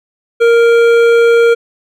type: tone with hard clipping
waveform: sine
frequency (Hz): 466.2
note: A#4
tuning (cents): 0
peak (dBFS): -7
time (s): 0.4-1.55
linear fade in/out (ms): 20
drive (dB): 11
effects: none